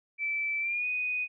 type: tone with pitch glide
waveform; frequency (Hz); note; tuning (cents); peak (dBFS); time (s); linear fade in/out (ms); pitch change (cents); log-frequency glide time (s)
sine; 2321 to 2488; D7 to D#7; -21 to -1; -28; 0.18-1.28; 50; +120; 0.6-0.87
effects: none